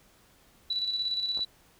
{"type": "tone with tremolo", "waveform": "sine", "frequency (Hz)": 3951, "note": "B7", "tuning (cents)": 0, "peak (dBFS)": -26, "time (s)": [0.7, 1.45], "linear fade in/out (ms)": 5, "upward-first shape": "square", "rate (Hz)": 17, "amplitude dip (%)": 45}
{"type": "clicks", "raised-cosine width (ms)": 1, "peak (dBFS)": -31, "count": 2, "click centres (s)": [1.374, 1.392]}
{"effects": ["pink hiss -61 dBFS RMS until 1.79 s"]}